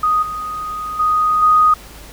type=tone with level steps; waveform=sine; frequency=1244.5 Hz; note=D#6; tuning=in tune; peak=-12 / -22 / -12 / -8 dBFS; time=0.03-1.74 s; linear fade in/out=5 ms; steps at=0.22 / 0.99 / 1.42 s; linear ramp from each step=10 ms; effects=added 50 Hz sine -40 dBFS peak until 2.12 s + pink hiss -39 dBFS RMS until 2.12 s